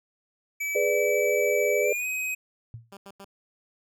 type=tone with pitch glide; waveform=square; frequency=2299 to 2522 Hz; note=D7 to D#7; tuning=-37 to +23 cents; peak=-28 dBFS; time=0.6-2.35 s; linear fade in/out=10 ms; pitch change=+160 cents; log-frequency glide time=1.81-2.07 s
type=chord; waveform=sine; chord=G# diminished; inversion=none; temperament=equal; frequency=415.3 / 493.9 / 587.3 Hz; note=G#4 / B4 / D5; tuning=0 / 0 / 0 cents; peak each=-26 dBFS; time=0.75-1.93 s; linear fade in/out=5 ms
type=tone with exponential decay; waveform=sine; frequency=115.2 Hz; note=A#2; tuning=20 cents flat; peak=-33 dBFS; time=2.74-2.93 s; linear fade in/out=0 ms; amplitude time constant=40 ms
type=tone bursts; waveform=10% pulse; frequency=197.5 Hz; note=G3; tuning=13 cents sharp; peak=-34 dBFS; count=3; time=2.92-3.246 s; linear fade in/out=2 ms; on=50 ms; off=88 ms
effects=none